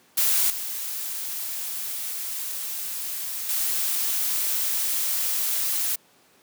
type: noise with level steps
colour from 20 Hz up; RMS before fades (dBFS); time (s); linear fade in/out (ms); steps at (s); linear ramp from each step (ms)
blue; -21 / -31 / -25; 0.17-5.96; 10; 0.5 / 3.49; 2
effects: pink hiss -58 dBFS RMS until 6.42 s + high-pass 200 Hz 12 dB/octave